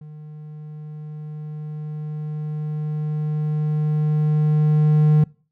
triangle tone with level ramp, 152 Hz, D#3, 40 cents flat, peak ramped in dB -34 to -9 dBFS, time 0.01-5.24 s, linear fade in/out 5 ms, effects noise-tail reverb RT60 0.4 s tail -24 dB re dry

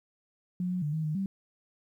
sine tone with pitch steps, 180.2 / 181.5 / 148.3 / 157.9 / 153.5 / 194.1 Hz, F#3 / F#3 / D3 / D#3 / D#3 / G3, -45 / -33 / +17 / +26 / -23 / -17 cents, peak -28 dBFS, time 0.6-1.26 s, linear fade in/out 2 ms, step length 110 ms, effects 11-bit

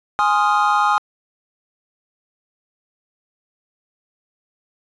triangle chord, F minor seventh, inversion first, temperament equal, 830.6 / 1046.5 / 1244.5 / 1396.9 Hz, Ab5 / C6 / Eb6 / F6, 0 / 0 / 0 / 0 cents, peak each -16 / -20 / -16 / -21 dBFS, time 0.19-0.98 s, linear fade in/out 0 ms, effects resampled to 22050 Hz

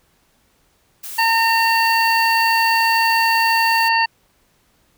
blue noise, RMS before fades -31 dBFS, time 1.03-3.89 s, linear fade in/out 10 ms
harmonic tone, 911 Hz, A#5, 40 cents flat, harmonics 1 / 2 / 3 / 5, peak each -16 / -19 / -21 / -23 dBFS, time 1.18-4.06 s, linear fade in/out 10 ms
effects pink hiss -60 dBFS RMS until 4.97 s

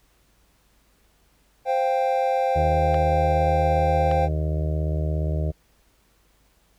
triangle chord, C suspended fourth, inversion none, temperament equal with one note detuned, 523.3 / 698.5 / 786.3 Hz, C5 / F5 / G5, 0 / 0 / +5 cents, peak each -21 / -25 / -21 dBFS, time 1.65-4.29 s, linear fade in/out 50 ms
harmonic tone, 77.2 Hz, D#2, 13 cents flat, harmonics 1 / 2 / 4 / 5 / 6 / 7 / 8 / 9, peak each -23 / -27 / -38 / -37 / -40 / -40 / -35 / -48 dBFS, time 2.55-5.52 s, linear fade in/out 20 ms
clicks, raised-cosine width 0.3 ms, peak -18 dBFS, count 2, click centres 2.944 / 4.114 s
effects added 50 Hz sine -63 dBFS peak until 6.78 s + pink hiss -63 dBFS RMS until 6.78 s

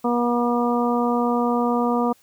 harmonic tone, 240.3 Hz, B3, 47 cents flat, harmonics 1 / 2 / 3 / 4 / 5, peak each -21 / -24 / -26 / -27 / -28 dBFS, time 0.04-2.13 s, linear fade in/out 10 ms, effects white hiss -58 dBFS RMS until 2.22 s

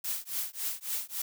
blue noise with tremolo, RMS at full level -31 dBFS, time 0.04-1.22 s, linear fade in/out 5 ms, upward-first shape triangle, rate 3.6 Hz, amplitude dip 100%, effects none

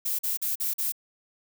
violet noise bursts, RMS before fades -28 dBFS, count 5, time 0.05-0.922 s, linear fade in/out 10 ms, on 140 ms, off 43 ms, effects none

